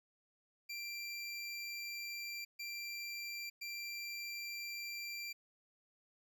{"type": "tone bursts at uneven times", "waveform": "25% pulse", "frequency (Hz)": 2361, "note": "D7", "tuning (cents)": 9, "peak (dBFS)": -38, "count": 3, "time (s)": [[0.69, 2.45], [2.59, 3.5], [3.61, 5.33]], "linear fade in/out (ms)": 10, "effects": []}